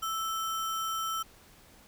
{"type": "tone with sample-and-hold", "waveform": "sine", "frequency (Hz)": 1318.5, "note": "E6", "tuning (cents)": 0, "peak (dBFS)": -30, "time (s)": [0.02, 1.23], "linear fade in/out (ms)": 10, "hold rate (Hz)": 4410, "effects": ["pink hiss -57 dBFS RMS until 1.87 s"]}